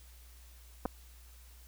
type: clicks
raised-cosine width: 1 ms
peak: -20 dBFS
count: 2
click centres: 0.854 / 0.858 s
effects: added 60 Hz sine -53 dBFS peak until 1.67 s + white hiss -61 dBFS RMS until 1.67 s